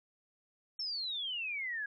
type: exponential sweep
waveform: sine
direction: down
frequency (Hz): 5460 to 1628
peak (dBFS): -35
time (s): 0.79-1.86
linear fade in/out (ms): 5
effects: none